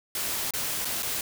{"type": "noise with dropouts", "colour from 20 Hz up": "white", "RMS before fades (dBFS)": -30, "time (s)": [0.15, 1.21], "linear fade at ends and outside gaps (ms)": 2, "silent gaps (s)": [[0.508, 0.536], [0.848, 0.853], [1.025, 1.029]], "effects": []}